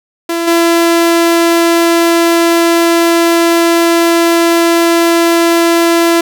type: tone with level steps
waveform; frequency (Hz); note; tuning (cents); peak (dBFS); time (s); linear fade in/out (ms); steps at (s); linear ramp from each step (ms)
sawtooth; 337; E4; +38; -9 / -3; 0.29-6.21; 5; 0.47; 10
effects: none